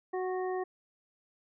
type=harmonic tone with a mistuned harmonic; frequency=370 Hz; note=F#4; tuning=in tune; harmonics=1 / 2 / 3 / 5; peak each=-32 / -37 / -44 / -46 dBFS; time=0.13-0.64 s; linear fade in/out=10 ms; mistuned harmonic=3; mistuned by=-16 cents; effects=none